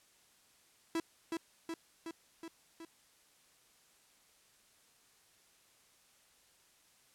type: tone with echo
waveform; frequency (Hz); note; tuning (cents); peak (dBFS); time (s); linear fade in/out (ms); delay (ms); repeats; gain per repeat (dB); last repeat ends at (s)
45% pulse; 329.6; E4; 0; -32; 0.95-1; 2; 370; 5; -3; 2.85
effects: white hiss -67 dBFS RMS until 7.14 s + low-pass 11000 Hz 12 dB/octave